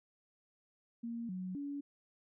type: tone with pitch steps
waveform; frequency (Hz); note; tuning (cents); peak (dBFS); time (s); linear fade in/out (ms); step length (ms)
sine; 233 / 184.6 / 284.3; A#3 / F#3 / C#4; -1 / -4 / +44; -38; 1.03-1.81; 10; 260
effects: none